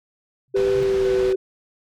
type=tone with exponential growth; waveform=sine; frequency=130.81 Hz; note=C3; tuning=in tune; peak=-26 dBFS; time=0.48-0.83 s; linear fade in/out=0 ms; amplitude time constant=76 ms
type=tone with pitch glide; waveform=sine; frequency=392 to 380.8 Hz; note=G4 to F#4; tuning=0 to +50 cents; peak=-17 dBFS; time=0.54-1.36 s; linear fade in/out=10 ms; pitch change=-50 cents; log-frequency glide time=0.77-1.22 s
type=tone with tremolo; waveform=triangle; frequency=499.8 Hz; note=B4; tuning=21 cents sharp; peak=-22 dBFS; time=0.55-1.35 s; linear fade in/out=5 ms; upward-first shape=square; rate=2 Hz; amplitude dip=50%
type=low-pass noise; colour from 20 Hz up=pink; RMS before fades=-34 dBFS; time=0.56-1.33 s; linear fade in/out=5 ms; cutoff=4500 Hz; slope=12 dB/octave
effects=none